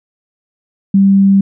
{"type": "tone", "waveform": "sine", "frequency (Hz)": 196, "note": "G3", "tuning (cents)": 0, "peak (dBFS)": -5, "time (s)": [0.94, 1.41], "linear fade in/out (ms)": 5, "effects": []}